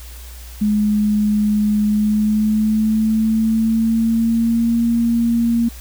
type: tone with pitch glide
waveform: sine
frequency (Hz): 210 to 233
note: G#3 to A#3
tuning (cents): +19 to -1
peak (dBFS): -13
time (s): 0.61-5.69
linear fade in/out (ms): 10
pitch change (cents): +180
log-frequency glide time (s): 1.87-4.84
effects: added 60 Hz sine -33 dBFS peak until 5.8 s + white hiss -41 dBFS RMS until 5.8 s